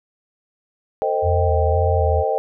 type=chord; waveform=sine; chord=A half-diminished seventh; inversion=none; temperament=equal with one note detuned; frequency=449.5 / 523.3 / 622.3 / 784 Hz; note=A4 / C5 / Eb5 / G5; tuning=+37 / 0 / 0 / 0 cents; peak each=-23 dBFS; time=1.02-2.38 s; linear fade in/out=0 ms
type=tone with vibrato; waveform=sine; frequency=83.2 Hz; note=E2; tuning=17 cents sharp; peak=-17 dBFS; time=1.22-2.24 s; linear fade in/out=50 ms; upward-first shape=square; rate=1.9 Hz; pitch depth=53 cents each way
effects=none